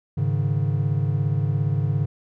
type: chord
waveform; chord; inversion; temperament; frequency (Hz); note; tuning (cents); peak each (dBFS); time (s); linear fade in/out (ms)
triangle; Ab suspended fourth; none; just; 103.83 / 138.43 / 155.74; Ab2 / Db3 / Eb3; 0 / -2 / +2; -22 / -21 / -24; 0.17-2.06; 10
effects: none